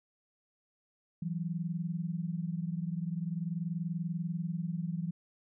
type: tone pair together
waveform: sine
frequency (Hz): 164.59 / 185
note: E3 / F#3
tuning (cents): -2 / 0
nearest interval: major second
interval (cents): 202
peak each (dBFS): -34 / -37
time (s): 1.22-5.11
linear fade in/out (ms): 5
effects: none